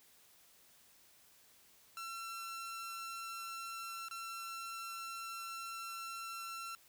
sawtooth tone with dropouts, 1351 Hz, E6, 42 cents sharp, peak -39 dBFS, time 1.97-6.75 s, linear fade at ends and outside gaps 1 ms, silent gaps 4.085-4.111 s, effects white hiss -65 dBFS RMS until 6.88 s

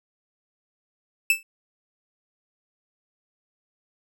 45% pulse tone with exponential decay, 2637 Hz, E7, in tune, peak -13 dBFS, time 1.3-1.43 s, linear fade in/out 2 ms, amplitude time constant 27 ms, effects none

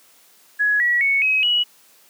sine tone with pitch steps, 1679 / 1928.7 / 2215 / 2545 / 2923 Hz, G#6 / B6 / C#7 / D#7 / F#7, +18 / -42 / -2 / +39 / -22 cents, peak -15 dBFS, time 0.59-1.64 s, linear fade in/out 20 ms, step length 210 ms, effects white hiss -53 dBFS RMS until 2.09 s + high-pass 200 Hz 12 dB/octave

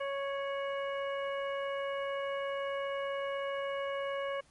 harmonic tone with a mistuned harmonic, 554.4 Hz, C#5, in tune, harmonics 1 / 2 / 3 / 4 / 5, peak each -34 / -40 / -44 / -46 / -48 dBFS, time 0-4.41 s, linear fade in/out 10 ms, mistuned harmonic 5, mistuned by +76 cents, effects pink hiss -65 dBFS RMS until 4.5 s + MP3 48 kbps

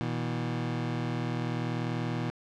25% pulse tone pair together, 120.54 / 160.9 Hz, B2 / E3, -42 / -42 cents, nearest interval perfect fourth, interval 500 cents, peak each -28 / -30 dBFS, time 0.01-2.3 s, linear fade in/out 0 ms, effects low-pass 4000 Hz 12 dB/octave

